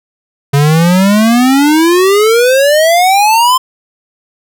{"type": "exponential sweep", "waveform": "square", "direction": "up", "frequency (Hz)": [138.59, 1046.5], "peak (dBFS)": -6, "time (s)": [0.53, 3.58], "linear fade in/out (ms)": 10, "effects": []}